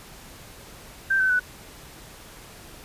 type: tone with pitch steps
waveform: sine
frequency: 1568 / 1526.9 / 1486.8 Hz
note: G6 / G6 / F#6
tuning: 0 / -46 / +8 cents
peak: -18 dBFS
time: 1.1-1.397 s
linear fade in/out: 10 ms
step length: 99 ms
effects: pink hiss -45 dBFS RMS until 2.84 s + resampled to 32000 Hz